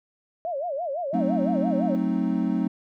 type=tone with vibrato; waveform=sine; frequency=622.3 Hz; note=D#5; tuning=in tune; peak=-26 dBFS; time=0.45-1.95 s; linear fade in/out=0 ms; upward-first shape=sine; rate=5.9 Hz; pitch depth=250 cents each way
type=chord; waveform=triangle; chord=F# diminished seventh; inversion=none; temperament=equal; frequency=185 / 220 / 261.6 / 311.1 Hz; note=F#3 / A3 / C4 / Eb4; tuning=0 / 0 / 0 / 0 cents; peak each=-25 / -25 / -25 / -27 dBFS; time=1.13-2.68 s; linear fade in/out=10 ms
effects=none